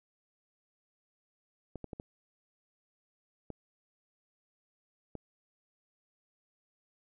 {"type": "clicks", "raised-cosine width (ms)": 2, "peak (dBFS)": -27, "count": 6, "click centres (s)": [1.757, 1.843, 1.932, 1.999, 3.503, 5.153], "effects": []}